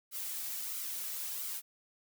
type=noise with flanger; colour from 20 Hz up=blue; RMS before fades=-39 dBFS; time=0.11-1.62 s; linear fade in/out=50 ms; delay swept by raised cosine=1.1 to 2.9 ms; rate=1.5 Hz; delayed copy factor=-0.5; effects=none